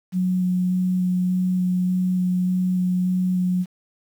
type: tone with vibrato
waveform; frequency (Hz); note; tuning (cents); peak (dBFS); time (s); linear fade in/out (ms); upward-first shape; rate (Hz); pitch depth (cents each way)
sine; 182.5; F#3; -24; -18; 0.12-3.66; 50; square; 1.7; 8
effects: 8-bit